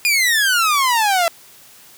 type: exponential sweep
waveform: sawtooth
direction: down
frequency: 2475 to 659.3 Hz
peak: -10 dBFS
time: 0.05-1.28 s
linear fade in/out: 0 ms
effects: white hiss -45 dBFS RMS until 1.97 s + high-pass 60 Hz 12 dB/octave